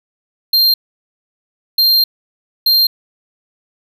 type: tone bursts at uneven times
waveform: square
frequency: 4186 Hz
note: C8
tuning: in tune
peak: -9 dBFS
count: 3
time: 0.53-0.74 / 1.78-2.04 / 2.66-2.87 s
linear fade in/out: 5 ms
effects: none